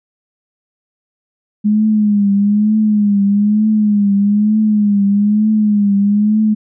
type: tone with vibrato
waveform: sine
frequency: 207.7 Hz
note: G#3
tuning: in tune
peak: -9 dBFS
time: 1.64-6.55 s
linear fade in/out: 20 ms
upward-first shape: triangle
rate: 1.1 Hz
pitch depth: 81 cents each way
effects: none